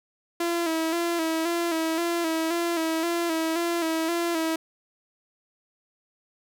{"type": "tone with vibrato", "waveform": "sawtooth", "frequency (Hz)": 332.1, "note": "E4", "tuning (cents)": 13, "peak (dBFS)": -20, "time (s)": [0.4, 4.56], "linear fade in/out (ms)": 5, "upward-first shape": "square", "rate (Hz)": 1.9, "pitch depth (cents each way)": 47, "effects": []}